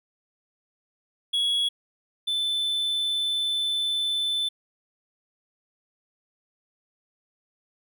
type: tone pair in turn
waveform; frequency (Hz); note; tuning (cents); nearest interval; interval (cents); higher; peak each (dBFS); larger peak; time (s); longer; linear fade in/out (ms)
triangle; 3347 / 3521; G#7 / A7; +13 / 0; minor second; 87; second; -20 / -22; first; 1.33-1.69 / 2.27-4.49; second; 10
effects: none